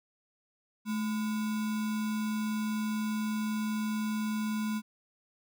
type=tone with sample-and-hold; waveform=sine; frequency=215.5 Hz; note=A3; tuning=36 cents flat; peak=-29 dBFS; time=0.85-4.82 s; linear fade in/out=50 ms; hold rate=1225 Hz; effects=none